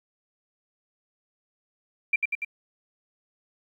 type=tone with echo; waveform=sine; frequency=2360 Hz; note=D7; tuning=8 cents sharp; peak=-18 dBFS; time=2.13-2.16 s; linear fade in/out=5 ms; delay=96 ms; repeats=3; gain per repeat=-3 dB; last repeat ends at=2.448 s; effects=10-bit